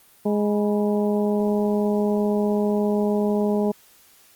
harmonic tone with a mistuned harmonic, 207.7 Hz, G#3, in tune, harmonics 1 / 2 / 3 / 4 / 5, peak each -21 / -23 / -28 / -33 / -39 dBFS, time 0.25-3.72 s, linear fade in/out 10 ms, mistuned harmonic 5, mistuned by -96 cents, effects white hiss -54 dBFS RMS until 4.35 s + Opus 32 kbps

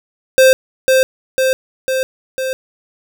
square tone with echo, 523.3 Hz, C5, in tune, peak -6 dBFS, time 0.38-0.53 s, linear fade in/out 0 ms, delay 500 ms, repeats 4, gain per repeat -3 dB, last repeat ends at 2.53 s, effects none

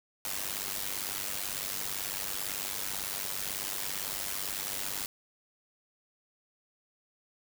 white noise with amplitude modulation, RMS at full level -32 dBFS, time 0.25-5.06 s, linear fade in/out 2 ms, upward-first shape sine, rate 98 Hz, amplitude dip 80%, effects none

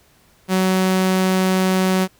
sawtooth tone, 187.2 Hz, F#3, 20 cents sharp, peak -11 dBFS, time 0.48-2.08 s, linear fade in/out 50 ms, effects pink hiss -55 dBFS RMS until 2.19 s

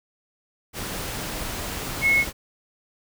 sine tone in noise, 2182 Hz, C#7, 28 cents flat, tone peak -16 dBFS, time 2.01-2.25 s, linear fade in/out 50 ms, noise pink, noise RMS -31 dBFS, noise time 0.73-2.33 s, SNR +12 dB, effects none

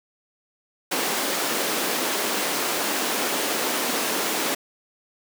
pink high-pass noise, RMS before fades -25 dBFS, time 0.91-4.55 s, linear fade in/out 10 ms, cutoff 250 Hz, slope 24 dB/octave, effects none

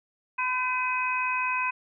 harmonic tone with a mistuned harmonic, 505 Hz, B4, 39 cents sharp, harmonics 2 / 3 / 4 / 5, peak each -28 / -34 / -39 / -28 dBFS, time 0.38-1.71 s, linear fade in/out 10 ms, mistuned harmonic 3, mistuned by +19 cents, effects none

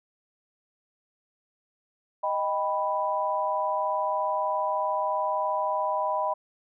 sine chord, Eb augmented, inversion none, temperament equal with one note detuned, 622.3 / 789 / 987.8 Hz, Eb5 / G5 / B5, 0 / +11 / 0 cents, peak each -29 / -31 / -27 dBFS, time 2.23-6.34 s, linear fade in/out 10 ms, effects none

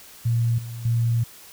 sine tone with level steps, 116.8 Hz, A#2, 4 cents sharp, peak -18 / -31 / -18 dBFS, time 0.25-1.24 s, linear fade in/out 10 ms, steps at 0.58 / 0.85 s, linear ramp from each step 5 ms, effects white hiss -46 dBFS RMS until 1.52 s

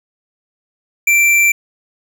sine tone with tanh clipping, 2349 Hz, D7, in tune, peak -10 dBFS, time 1.07-1.52 s, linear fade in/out 5 ms, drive 17 dB, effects none

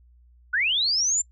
sine linear sweep, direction up, 1409 to 7370 Hz, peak -20 dBFS, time 0.53-1.22 s, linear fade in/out 10 ms, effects noise-tail reverb RT60 0.1 s tail -25 dB re dry + added 60 Hz sine -52 dBFS peak until 1.31 s

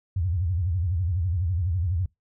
sine tone with vibrato, 88 Hz, F2, 14 cents sharp, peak -22 dBFS, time 0.16-2.06 s, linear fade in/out 5 ms, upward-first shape sine, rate 12 Hz, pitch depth 190 cents each way, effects noise-tail reverb RT60 0.2 s tail -25 dB re dry

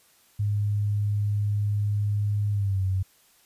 sine tone with pitch glide, 103.3 to 94.73 Hz, G#2 to F#2, -9 to +41 cents, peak -22 dBFS, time 0.39-3.03 s, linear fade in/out 10 ms, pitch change -150 cents, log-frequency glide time 2.51-2.83 s, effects white hiss -60 dBFS RMS until 3.45 s + resampled to 32000 Hz

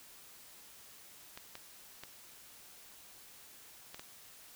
clicks, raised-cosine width 0.2 ms, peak -28 dBFS, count 5, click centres 1.375 / 1.554 / 2.036 / 3.945 / 3.995 s, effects white hiss -56 dBFS RMS until 4.55 s

